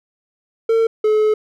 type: tone pair in turn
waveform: triangle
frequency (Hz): 452.5 / 429.1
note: A4 / A4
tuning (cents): +48 / -43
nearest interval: minor second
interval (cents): 91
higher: first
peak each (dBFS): -10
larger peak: neither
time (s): 0.69-0.87 / 1.04-1.34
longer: second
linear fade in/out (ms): 5
effects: none